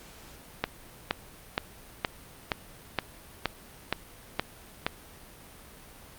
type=click train; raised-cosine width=0.3 ms; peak=-9 dBFS; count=10; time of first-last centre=0.64-4.865 s; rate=2.13 Hz; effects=pink hiss -50 dBFS RMS until 6.18 s + Opus 48 kbps